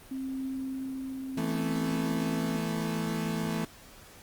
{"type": "tone with tremolo", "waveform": "sine", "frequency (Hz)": 264.9, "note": "C4", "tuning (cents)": 22, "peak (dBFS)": -31, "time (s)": [0.11, 2.57], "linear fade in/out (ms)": 5, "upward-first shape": "triangle", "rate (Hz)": 0.69, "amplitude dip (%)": 30}
{"type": "chord", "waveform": "35% pulse", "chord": "E suspended fourth", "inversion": "none", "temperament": "equal", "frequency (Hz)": [164.81, 220, 246.9], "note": ["E3", "A3", "B3"], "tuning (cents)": [0, 0, 0], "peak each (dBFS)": [-31, -31, -37], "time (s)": [1.37, 3.65], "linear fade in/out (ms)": 5}
{"effects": ["pink hiss -52 dBFS RMS until 4.22 s", "Opus 32 kbps"]}